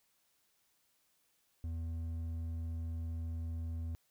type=tone with hard clipping; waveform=sine; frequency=82.41 Hz; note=E2; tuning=in tune; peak=-38 dBFS; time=1.64-3.95 s; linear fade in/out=0 ms; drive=5 dB; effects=white hiss -75 dBFS RMS until 4.1 s